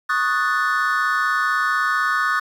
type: chord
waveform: triangle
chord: D# half-diminished seventh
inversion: third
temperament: equal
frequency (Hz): 1108.7 / 1244.5 / 1480 / 1760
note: C#6 / D#6 / F#6 / A6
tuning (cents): 0 / 0 / 0 / 0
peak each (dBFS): -23 / -20 / -20 / -22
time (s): 0.09-2.4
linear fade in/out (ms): 10
effects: tanh soft clip ceiling -6 dBFS + 8-bit